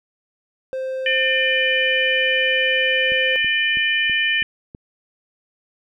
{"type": "tone with pitch glide", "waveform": "triangle", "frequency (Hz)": [523.3, 519.7], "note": ["C5", "C5"], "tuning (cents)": [0, -12], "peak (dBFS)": -21, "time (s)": [0.73, 3.36], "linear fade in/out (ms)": 0, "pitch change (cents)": -12, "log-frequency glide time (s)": [1.38, 1.67]}
{"type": "harmonic tone", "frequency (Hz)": 600, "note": "D5", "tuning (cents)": 37, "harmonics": [3, 4, 5], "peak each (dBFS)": [-20, -21, -22], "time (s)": [1.06, 4.43], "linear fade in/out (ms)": 2}
{"type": "click train", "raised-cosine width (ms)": 3, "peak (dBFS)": -24, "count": 6, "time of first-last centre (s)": [3.12, 4.749], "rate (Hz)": 3.07}
{"effects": []}